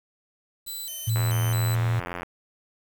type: tone with vibrato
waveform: 5% pulse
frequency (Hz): 3497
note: A7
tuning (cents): -11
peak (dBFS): -26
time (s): 0.66-1.76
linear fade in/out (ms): 20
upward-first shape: square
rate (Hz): 2.3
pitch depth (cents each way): 230
type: tone with pitch glide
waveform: sine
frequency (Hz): 113 to 114.05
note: A2 to A#2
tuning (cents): +47 to -37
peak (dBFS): -21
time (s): 1.07-2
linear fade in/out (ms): 10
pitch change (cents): +16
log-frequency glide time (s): 1.72-1.86
type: click train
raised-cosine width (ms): 0.5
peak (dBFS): -17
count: 95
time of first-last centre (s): 1.16-2.232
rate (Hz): 87.7
effects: 7-bit